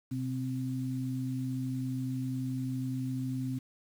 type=tone pair together; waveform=sine; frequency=127.8 / 259.8 Hz; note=C3 / C4; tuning=-40 / -12 cents; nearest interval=octave; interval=1228 cents; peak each=-34 / -34 dBFS; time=0.11-3.59 s; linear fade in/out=10 ms; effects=9-bit